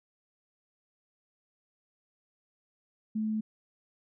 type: tone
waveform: sine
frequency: 216.9 Hz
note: A3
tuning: 25 cents flat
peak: -28 dBFS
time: 3.15-3.41 s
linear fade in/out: 10 ms
effects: none